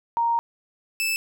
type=tone pair in turn; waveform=sine / sawtooth; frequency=932.3 / 2630 Hz; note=A#5 / E7; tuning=0 / -5 cents; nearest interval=octave + tritone; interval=1795 cents; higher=second; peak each=-19 dBFS; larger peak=neither; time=0.17-0.39 / 1-1.16 s; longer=first; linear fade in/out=0 ms; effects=none